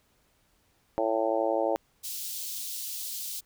harmonic tone, 111.5 Hz, A2, 23 cents sharp, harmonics 3 / 4 / 5 / 6 / 7 / 8, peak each -32 / -33 / -28 / -31 / -33 / -36 dBFS, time 0.98-1.76 s, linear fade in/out 0 ms
white high-pass noise, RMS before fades -36 dBFS, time 2.03-3.41 s, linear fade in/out 20 ms, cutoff 3400 Hz, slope 24 dB/octave
effects pink hiss -68 dBFS RMS until 3.45 s

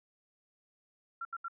sine tone bursts, 1365 Hz, F6, 40 cents flat, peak -36 dBFS, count 3, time 1.21-1.483 s, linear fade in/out 5 ms, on 41 ms, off 75 ms, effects none

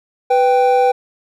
triangle tone pair together, 496.3 / 784 Hz, B4 / G5, +8 / 0 cents, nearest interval minor sixth, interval 792 cents, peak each -11 dBFS, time 0.3-0.92 s, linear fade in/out 10 ms, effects none

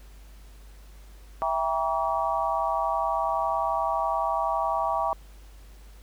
sine chord, E diminished seventh, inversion none, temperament just, 659.3 / 791.1 / 949.3 / 1139.2 Hz, E5 / G5 / Bb5 / Db6, 0 / +16 / +31 / +47 cents, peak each -29 dBFS, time 1.42-5.13 s, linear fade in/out 0 ms, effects added 50 Hz sine -45 dBFS peak until 6.02 s + pink hiss -57 dBFS RMS until 6.02 s

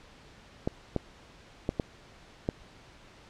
clicks, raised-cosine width 2 ms, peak -14 dBFS, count 5, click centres 0.675 / 0.963 / 1.691 / 1.798 / 2.489 s, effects pink hiss -54 dBFS RMS until 3.29 s + low-pass 5000 Hz 12 dB/octave

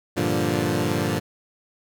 15% pulse chord, G minor seventh, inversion none, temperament equal, 98 / 116.54 / 146.83 / 174.61 Hz, G2 / Bb2 / D3 / F3, 0 / 0 / 0 / 0 cents, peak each -21 dBFS, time 0.16-1.2 s, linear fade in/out 20 ms, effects none

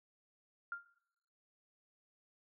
sine tone with exponential decay, 1396.9 Hz, F6, in tune, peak -35 dBFS, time 0.72-0.86 s, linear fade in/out 2 ms, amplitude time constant 30 ms, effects noise-tail reverb RT60 0.8 s tail -18 dB re dry

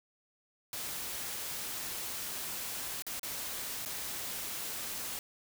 white noise with dropouts, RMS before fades -39 dBFS, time 0.73-5.19 s, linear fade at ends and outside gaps 1 ms, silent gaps 3.022-3.066 / 3.195-3.231 / 3.851-3.859 s, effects none

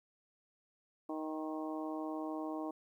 harmonic tone with a mistuned harmonic, 156.5 Hz, D#3, 10 cents sharp, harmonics 2 / 3 / 4 / 5 / 6 / 7, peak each -39 / -48 / -45 / -47 / -50 / -49 dBFS, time 1.09-2.71 s, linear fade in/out 5 ms, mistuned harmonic 7, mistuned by -21 cents, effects 12-bit

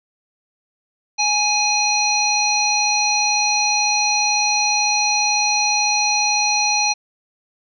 harmonic tone, 833 Hz, G#5, 5 cents sharp, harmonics 1 / 3 / 5 / 7, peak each -21 / -21 / -21 / -21 dBFS, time 1.18-6.94 s, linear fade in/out 20 ms, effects none

